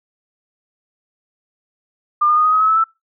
sine tone with pitch steps, 1200 / 1216.8 / 1233.7 / 1251 / 1268.4 / 1286.1 / 1304.1 / 1322.3 Hz, D6 / D#6 / D#6 / D#6 / D#6 / E6 / E6 / E6, +37 / -39 / -15 / +9 / +33 / -43 / -19 / +5 cents, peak -11 dBFS, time 2.21-2.842 s, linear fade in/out 10 ms, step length 79 ms, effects noise-tail reverb RT60 0.2 s tail -23 dB re dry

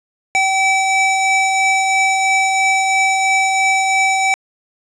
square tone pair together, 769 / 2304 Hz, G5 / D7, -33 / -34 cents, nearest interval octave + perfect fifth, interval 1899 cents, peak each -16 dBFS, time 0.35-4.34 s, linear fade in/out 0 ms, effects resampled to 22050 Hz + 8-bit

